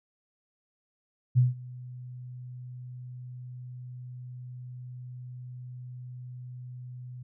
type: tone with ADSR envelope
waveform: sine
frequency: 124.9 Hz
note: B2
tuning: 20 cents sharp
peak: -16 dBFS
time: 1.35-7.23 s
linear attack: 29 ms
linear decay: 160 ms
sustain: -23 dB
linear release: 7 ms
effects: none